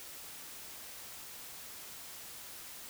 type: silence
effects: white hiss -48 dBFS RMS until 2.89 s